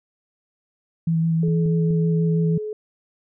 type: tone with vibrato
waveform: sine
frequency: 163.8 Hz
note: E3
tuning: 11 cents flat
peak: -17 dBFS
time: 1.07-2.58 s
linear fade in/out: 5 ms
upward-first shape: square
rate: 6.2 Hz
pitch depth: 12 cents each way
type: tone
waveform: sine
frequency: 426.6 Hz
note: G#4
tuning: 46 cents sharp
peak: -26 dBFS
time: 1.43-2.73 s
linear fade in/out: 2 ms
type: clicks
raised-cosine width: 3 ms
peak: -24 dBFS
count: 3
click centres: 1.483 / 1.659 / 1.907 s
effects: none